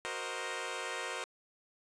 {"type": "chord", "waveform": "10% pulse", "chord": "C half-diminished seventh", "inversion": "second", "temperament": "equal", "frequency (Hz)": [370, 466.2, 523.3, 622.3], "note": ["Gb4", "Bb4", "C5", "Eb5"], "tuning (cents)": [0, 0, 0, 0], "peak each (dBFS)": [-36, -33, -33, -36], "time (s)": [0.05, 1.24], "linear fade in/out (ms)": 0, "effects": ["resampled to 22050 Hz"]}